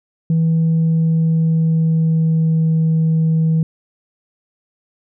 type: tone with pitch glide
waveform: sine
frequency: 162.9 to 160.66 Hz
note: E3 to E3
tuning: -20 to -44 cents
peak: -10 dBFS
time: 0.3-3.63 s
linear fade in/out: 2 ms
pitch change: -24 cents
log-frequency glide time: 0.59-2.71 s
effects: tanh soft clip ceiling -10 dBFS